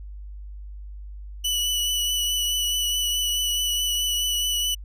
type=tone with vibrato; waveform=sawtooth; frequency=2960 Hz; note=F#7; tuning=in tune; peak=-19 dBFS; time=1.44-4.75 s; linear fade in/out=10 ms; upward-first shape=triangle; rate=4.7 Hz; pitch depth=20 cents each way; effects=added 50 Hz sine -35 dBFS peak until 4.84 s